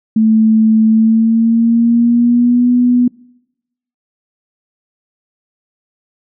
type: tone with pitch glide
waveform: sine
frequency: 220 to 245.5 Hz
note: A3 to B3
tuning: 0 to -10 cents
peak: -7 dBFS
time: 0.16-3.08 s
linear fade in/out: 5 ms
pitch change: +190 cents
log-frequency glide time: 0.86-2.7 s
effects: noise-tail reverb RT60 0.9 s tail -25 dB re dry